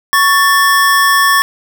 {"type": "tone pair together", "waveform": "square", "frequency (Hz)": [1115, 1770], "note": ["C#6", "A6"], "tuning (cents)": [10, 10], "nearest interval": "minor sixth", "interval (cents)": 800, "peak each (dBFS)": -11, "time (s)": [0.13, 1.42], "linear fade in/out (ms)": 0, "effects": []}